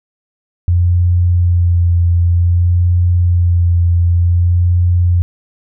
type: tone with vibrato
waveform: sine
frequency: 87.3 Hz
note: F2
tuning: in tune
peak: -8 dBFS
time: 0.68-5.22 s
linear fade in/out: 0 ms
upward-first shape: sine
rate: 0.54 Hz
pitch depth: 20 cents each way
effects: none